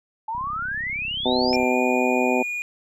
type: exponential sweep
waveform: sine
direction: up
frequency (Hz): 859 to 5460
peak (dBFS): -25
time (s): 0.28-1.56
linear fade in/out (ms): 5
type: click train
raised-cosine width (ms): 5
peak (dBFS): -30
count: 43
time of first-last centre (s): 0.35-1.63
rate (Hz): 32.8
type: harmonic tone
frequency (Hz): 126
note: B2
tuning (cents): +35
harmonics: 2 / 3 / 4 / 5 / 6 / 7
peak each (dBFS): -23 / -25 / -26 / -27 / -28 / -28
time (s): 1.25-2.43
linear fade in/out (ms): 10
type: tone with pitch glide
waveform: triangle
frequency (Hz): 2394 to 2441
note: D7 to D#7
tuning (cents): +33 to -34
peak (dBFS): -24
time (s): 1.53-2.62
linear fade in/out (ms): 0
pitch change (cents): +33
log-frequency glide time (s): 1.7-1.75
effects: none